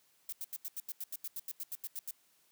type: noise bursts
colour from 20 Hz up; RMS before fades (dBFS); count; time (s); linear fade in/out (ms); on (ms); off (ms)
violet; -40; 16; 0.29-2.11; 2; 35; 84
effects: white hiss -70 dBFS RMS until 2.51 s + high-pass 100 Hz 12 dB/octave